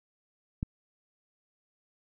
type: click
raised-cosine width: 5 ms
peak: -18 dBFS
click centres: 0.629 s
effects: none